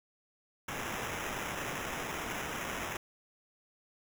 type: noise with sample-and-hold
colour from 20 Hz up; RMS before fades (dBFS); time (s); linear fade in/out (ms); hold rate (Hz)
white; -38; 0.68-2.97; 5; 4410
effects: none